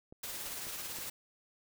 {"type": "clicks", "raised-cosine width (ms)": 2, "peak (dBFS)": -37, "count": 3, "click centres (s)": [0.125, 0.669, 0.986]}
{"type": "noise with tremolo", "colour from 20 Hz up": "white", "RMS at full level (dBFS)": -40, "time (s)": [0.23, 1.1], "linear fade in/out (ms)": 5, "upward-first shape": "triangle", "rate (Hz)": 18, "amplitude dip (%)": 35}
{"effects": []}